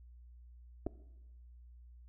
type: clicks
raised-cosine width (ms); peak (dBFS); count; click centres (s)
2; -24; 2; 0.865 / 0.868
effects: noise-tail reverb RT60 1.0 s tail -18 dB re dry + added 60 Hz sine -53 dBFS peak until 2.08 s